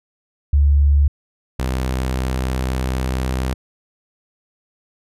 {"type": "tone pair in turn", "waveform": ["sine", "sawtooth"], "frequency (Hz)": [71.6, 64.27], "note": ["D2", "C2"], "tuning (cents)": [-43, -30], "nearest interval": "major second", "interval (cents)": 187, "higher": "first", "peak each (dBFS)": [-10, -15], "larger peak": "first", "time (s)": [[0.53, 1.08], [1.59, 3.54]], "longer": "second", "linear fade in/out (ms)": 5, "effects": ["resampled to 32000 Hz"]}